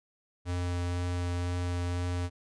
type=tone with vibrato; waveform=square; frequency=88.4 Hz; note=F2; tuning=22 cents sharp; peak=-30 dBFS; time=0.45-2.3 s; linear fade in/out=50 ms; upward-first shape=triangle; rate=2 Hz; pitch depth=10 cents each way; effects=resampled to 22050 Hz